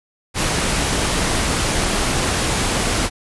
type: noise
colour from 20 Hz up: pink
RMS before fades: -19 dBFS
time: 0.34-3.1 s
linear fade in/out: 50 ms
effects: resampled to 24000 Hz